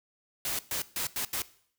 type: noise bursts at uneven times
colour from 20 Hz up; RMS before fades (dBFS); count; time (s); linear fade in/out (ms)
white; -32; 5; 0.45-0.59 / 0.71-0.82 / 0.96-1.07 / 1.16-1.25 / 1.33-1.42; 2
effects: noise-tail reverb RT60 0.6 s tail -18 dB re dry